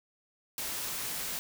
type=noise; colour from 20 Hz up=white; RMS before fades=-36 dBFS; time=0.58-1.39 s; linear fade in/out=0 ms; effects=none